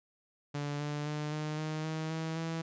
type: tone with pitch steps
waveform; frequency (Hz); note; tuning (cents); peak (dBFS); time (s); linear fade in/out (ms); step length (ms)
sawtooth; 145 / 147.53 / 150.11 / 152.74 / 155.41 / 158.12 / 160.89 / 163.7; D3 / D3 / D3 / D#3 / D#3 / D#3 / E3 / E3; -22 / +8 / +38 / -32 / -2 / +28 / -42 / -12; -30; 0.54-2.62; 10; 260
effects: resampled to 16000 Hz